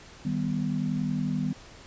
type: chord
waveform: sine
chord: Eb augmented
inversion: none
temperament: equal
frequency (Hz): 155.56 / 196 / 246.9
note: Eb3 / G3 / B3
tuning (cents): 0 / 0 / 0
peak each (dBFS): -30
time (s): 0.25-1.53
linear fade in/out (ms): 5
effects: pink hiss -49 dBFS RMS until 1.86 s + resampled to 16000 Hz